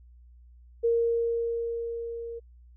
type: tone with level ramp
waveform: sine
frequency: 465.2 Hz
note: A#4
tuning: 4 cents flat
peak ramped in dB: -20 to -35 dBFS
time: 0.83-2.4 s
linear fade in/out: 20 ms
effects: added 60 Hz sine -50 dBFS peak until 2.76 s